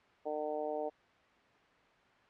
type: harmonic tone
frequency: 151.6 Hz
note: D#3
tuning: 45 cents flat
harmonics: 2 / 3 / 4 / 5 / 6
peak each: -45 / -39 / -38 / -41 / -49 dBFS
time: 0.25-0.9 s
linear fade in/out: 20 ms
effects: white hiss -64 dBFS RMS until 2.29 s + low-pass 2000 Hz 12 dB/octave